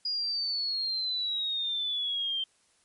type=exponential sweep; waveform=sine; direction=down; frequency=4900 to 3138 Hz; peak=-28 dBFS; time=0.05-2.44 s; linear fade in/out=5 ms; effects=white hiss -67 dBFS RMS until 2.84 s + MP3 48 kbps